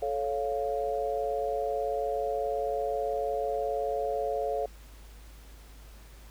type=chord; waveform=sine; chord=A augmented; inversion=none; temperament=equal with one note detuned; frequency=436 / 554.4 / 698.5 Hz; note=A4 / C#5 / E#5; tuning=-16 / 0 / 0 cents; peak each=-32 dBFS; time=0.02-4.66 s; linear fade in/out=5 ms; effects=added 52 Hz sine -47 dBFS peak until 6.3 s + pink hiss -56 dBFS RMS until 6.3 s